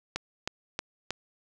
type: click train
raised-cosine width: 0.2 ms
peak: -13 dBFS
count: 4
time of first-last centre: 0.16-1.106 s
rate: 3.17 Hz
effects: none